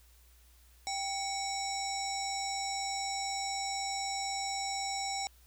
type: harmonic tone with a mistuned harmonic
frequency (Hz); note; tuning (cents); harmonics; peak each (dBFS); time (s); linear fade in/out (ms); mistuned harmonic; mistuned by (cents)
784; G5; 0; 1 / 3 / 5 / 7 / 9 / 10; -36 / -42 / -44 / -40 / -43 / -43; 0.87-5.27; 0; 3; -93
effects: added 60 Hz sine -59 dBFS peak until 5.46 s + white hiss -65 dBFS RMS until 5.46 s